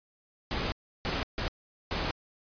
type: noise bursts at uneven times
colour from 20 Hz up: pink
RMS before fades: -31 dBFS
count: 4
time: 0.51-0.72 / 1.05-1.23 / 1.38-1.48 / 1.91-2.11 s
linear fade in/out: 0 ms
effects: resampled to 11025 Hz